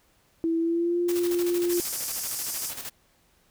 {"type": "tone with pitch glide", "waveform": "sine", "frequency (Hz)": [329.6, 349.2], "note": ["E4", "F4"], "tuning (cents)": [0, 0], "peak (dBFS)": -22, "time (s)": [0.44, 1.8], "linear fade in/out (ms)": 0, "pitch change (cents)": 100, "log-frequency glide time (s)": [0.59, 0.99]}
{"type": "noise with tremolo", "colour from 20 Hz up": "white", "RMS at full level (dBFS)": -35, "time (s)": [1.08, 2.9], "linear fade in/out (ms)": 10, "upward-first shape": "square", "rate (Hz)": 13, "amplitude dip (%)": 55}
{"type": "band-pass noise", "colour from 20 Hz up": "white", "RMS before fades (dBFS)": -33, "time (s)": [1.68, 2.73], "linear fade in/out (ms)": 50, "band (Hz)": [4600, 14000], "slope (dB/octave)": 96}
{"effects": ["pink hiss -64 dBFS RMS until 3.5 s"]}